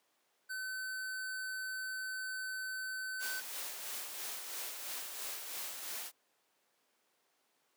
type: tone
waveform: square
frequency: 1523 Hz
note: F#6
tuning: 50 cents sharp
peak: -39 dBFS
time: 0.49-3.41 s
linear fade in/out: 20 ms
type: noise with tremolo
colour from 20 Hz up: white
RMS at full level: -41 dBFS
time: 3.19-6.12 s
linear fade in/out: 50 ms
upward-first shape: sine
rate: 3 Hz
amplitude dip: 40%
effects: pink hiss -75 dBFS RMS until 7.76 s + high-pass 400 Hz 12 dB/octave